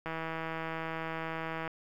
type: click train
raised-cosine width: 0.5 ms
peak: -22 dBFS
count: 263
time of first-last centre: 0.06-1.677 s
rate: 162 Hz
effects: 10-bit